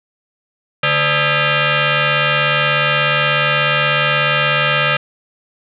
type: tone with frequency modulation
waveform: sine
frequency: 587.3 Hz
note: D5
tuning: in tune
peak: -12 dBFS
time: 0.83-4.97 s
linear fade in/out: 5 ms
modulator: 366 Hz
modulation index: 7.2
effects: none